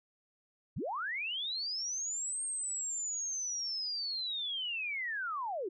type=linear two-way sweep; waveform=sine; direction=up then down; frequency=67.6 to 8590 to 332.9 Hz; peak=-34 dBFS; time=0.76-5.69 s; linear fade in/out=10 ms; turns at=2.43 s; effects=none